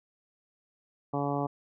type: harmonic tone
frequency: 142.2 Hz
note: C#3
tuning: 45 cents sharp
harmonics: 1 / 2 / 3 / 4 / 5 / 6 / 7 / 8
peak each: -34 / -33 / -36 / -37 / -35 / -37 / -41 / -40 dBFS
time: 1.13-1.47 s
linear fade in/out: 10 ms
effects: none